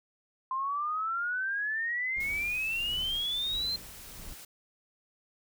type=exponential sweep; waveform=sine; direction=up; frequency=1037 to 4182 Hz; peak=-29 dBFS; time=0.51-3.76 s; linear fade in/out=2 ms
type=noise with tremolo; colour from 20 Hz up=brown; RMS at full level=-44 dBFS; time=2.16-4.34 s; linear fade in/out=5 ms; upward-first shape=sine; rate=1.5 Hz; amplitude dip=70%
type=noise; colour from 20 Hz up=white; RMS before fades=-48 dBFS; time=2.2-4.45 s; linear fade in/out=5 ms
effects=none